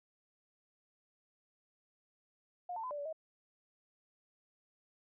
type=tone with pitch steps; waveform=sine; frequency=714 / 895 / 1013 / 586 / 574 / 635 Hz; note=F5 / A5 / B5 / D5 / D5 / D#5; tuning=+38 / +29 / +44 / -4 / -40 / +35 cents; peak=-38 dBFS; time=2.69-3.128 s; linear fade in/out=5 ms; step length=73 ms; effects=none